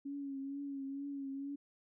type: tone with vibrato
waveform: sine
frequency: 277.2 Hz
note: C#4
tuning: in tune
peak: -39 dBFS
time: 0.05-1.56 s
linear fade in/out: 10 ms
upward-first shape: triangle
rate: 2.2 Hz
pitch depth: 46 cents each way
effects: none